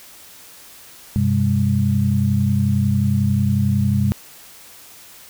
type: tone cluster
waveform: sine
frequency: 96.4 / 127.5 / 201.8 Hz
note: G2 / C3 / G#3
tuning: -28 / -44 / -49 cents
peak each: -19 dBFS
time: 1.16-4.12 s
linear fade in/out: 0 ms
effects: white hiss -43 dBFS RMS until 5.29 s